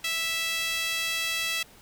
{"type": "tone with high-pass filter", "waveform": "sawtooth", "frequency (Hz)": 658, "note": "E5", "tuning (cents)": -3, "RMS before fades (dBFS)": -29, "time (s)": [0.04, 1.63], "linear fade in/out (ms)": 5, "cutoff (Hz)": 2600, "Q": 2, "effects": ["pink hiss -53 dBFS RMS until 1.81 s"]}